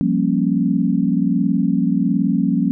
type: chord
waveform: sine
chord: G half-diminished seventh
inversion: third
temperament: equal with one note detuned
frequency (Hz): 174.61 / 196 / 233.1 / 274.3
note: F3 / G3 / Bb3 / Db4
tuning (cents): 0 / 0 / 0 / -18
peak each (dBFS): -20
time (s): 0.01-2.71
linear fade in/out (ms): 0
effects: none